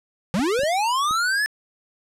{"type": "linear sweep", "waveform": "square", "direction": "up", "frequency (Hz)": [160.7, 1757], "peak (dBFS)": -20, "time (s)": [0.34, 1.46], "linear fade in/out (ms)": 0}
{"type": "clicks", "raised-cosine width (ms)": 3, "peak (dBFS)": [-21, -26, -24, -25], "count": 4, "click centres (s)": [0.393, 0.592, 0.634, 1.11]}
{"effects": ["low-pass 10000 Hz 12 dB/octave"]}